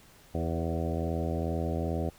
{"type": "harmonic tone with a mistuned harmonic", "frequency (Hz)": 82.41, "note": "E2", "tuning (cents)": 0, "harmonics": [1, 2, 3, 4, 5, 6, 7, 8, 9], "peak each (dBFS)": [-32, -35, -37, -38, -39, -40, -40, -41, -42], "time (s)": [0.34, 2.1], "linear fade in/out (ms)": 10, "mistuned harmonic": 6, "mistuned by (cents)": 22, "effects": ["pink hiss -57 dBFS RMS until 2.18 s"]}